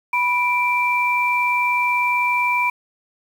sine tone pair together, 984.2 / 2349 Hz, B5 / D7, -6 / 0 cents, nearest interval octave + minor third, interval 1506 cents, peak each -19 dBFS, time 0.13-2.7 s, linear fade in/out 5 ms, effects 7-bit

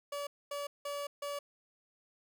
30% pulse tone bursts at uneven times, 573 Hz, D5, 43 cents flat, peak -34 dBFS, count 4, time 0.12-0.27 / 0.51-0.67 / 0.85-1.07 / 1.22-1.39 s, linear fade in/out 5 ms, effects none

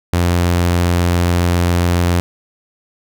sawtooth tone, 87.31 Hz, F2, in tune, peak -8 dBFS, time 0.13-2.2 s, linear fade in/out 0 ms, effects none

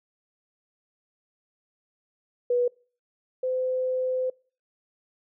sine tone pair in turn, 488.5 / 512.2 Hz, B4 / C5, -19 / -37 cents, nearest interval minor second, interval 82 cents, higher second, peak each -20 / -24 dBFS, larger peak first, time 2.5-2.68 / 3.43-4.3 s, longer second, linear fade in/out 5 ms, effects noise-tail reverb RT60 0.4 s tail -25 dB re dry

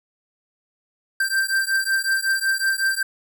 square beating tone pair, 1568 / 1573.4 Hz, G6 / G6, 0 / +6 cents, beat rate 5.4 Hz, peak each -23 dBFS, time 1.2-3.03 s, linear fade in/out 5 ms, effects none

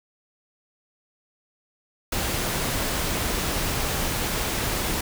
pink noise, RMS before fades -26 dBFS, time 2.12-5.01 s, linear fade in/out 5 ms, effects none

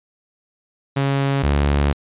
sawtooth tone pair in turn, 138.1 / 71.57 Hz, C#3 / D2, -6 / -44 cents, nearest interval major seventh, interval 1138 cents, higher first, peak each -13 / -11 dBFS, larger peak second, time 0.96-1.43 / 1.43-1.93 s, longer second, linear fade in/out 10 ms, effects resampled to 8000 Hz

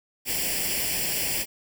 white noise with comb filter, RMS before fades -27 dBFS, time 0.25-1.46 s, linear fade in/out 50 ms, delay 0.39 ms, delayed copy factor +0.8, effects none

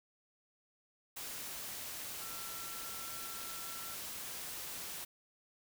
sine tone in noise, 1351 Hz, E6, 42 cents sharp, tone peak -51 dBFS, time 2.21-3.95 s, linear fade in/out 10 ms, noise white, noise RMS -44 dBFS, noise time 1.16-5.05 s, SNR -10 dB, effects none

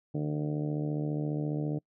harmonic tone, 74.7 Hz, D2, 30 cents sharp, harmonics 2 / 3 / 4 / 5 / 6 / 7 / 8 / 9 / 10, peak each -31 / -43 / -34 / -46 / -40 / -47 / -45 / -51 / -52 dBFS, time 0.14-1.79 s, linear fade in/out 10 ms, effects noise-tail reverb RT60 0.1 s tail -26 dB re dry

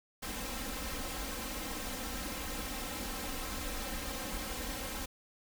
pink noise with comb filter, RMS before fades -39 dBFS, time 0.22-5.06 s, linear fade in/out 10 ms, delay 3.8 ms, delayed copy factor +0.95, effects none

